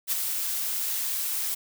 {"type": "noise with ADSR envelope", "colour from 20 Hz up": "blue", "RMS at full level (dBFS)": -24, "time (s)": [0.07, 1.55], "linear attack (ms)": 51, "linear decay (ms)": 15, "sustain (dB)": -5, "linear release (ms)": 12, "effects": []}